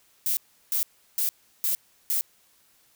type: noise bursts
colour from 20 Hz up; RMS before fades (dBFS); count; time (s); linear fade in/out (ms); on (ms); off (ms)
violet; -25; 5; 0.26-2.21; 0; 110; 350
effects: white hiss -62 dBFS RMS until 2.95 s